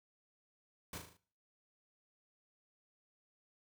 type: noise with echo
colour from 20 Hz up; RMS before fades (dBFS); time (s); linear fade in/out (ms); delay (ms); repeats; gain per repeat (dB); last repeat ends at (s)
pink; -45; 0.93-0.98; 2; 38; 5; -5; 1.17
effects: noise-tail reverb RT60 0.5 s tail -20 dB re dry